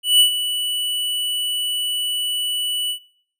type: tone with ADSR envelope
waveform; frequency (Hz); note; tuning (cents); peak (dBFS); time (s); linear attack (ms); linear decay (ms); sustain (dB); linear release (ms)
square; 2960; F#7; 0; -9; 0.03-2.99; 170; 100; -12; 88
effects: noise-tail reverb RT60 0.6 s tail -20 dB re dry